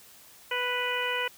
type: harmonic tone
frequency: 493.9 Hz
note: B4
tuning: in tune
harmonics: 1 / 2 / 3 / 4 / 5 / 6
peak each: -34 / -34 / -34 / -34 / -34 / -34 dBFS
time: 0.51-1.28 s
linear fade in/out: 5 ms
effects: white hiss -53 dBFS RMS until 1.37 s